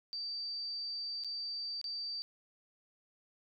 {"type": "tone with dropouts", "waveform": "sine", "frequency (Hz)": 4644, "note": "D8", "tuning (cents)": -20, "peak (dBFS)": -37, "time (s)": [0.13, 2.22], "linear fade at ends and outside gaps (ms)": 0, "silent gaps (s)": [[1.237, 1.246], [1.814, 1.842]], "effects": []}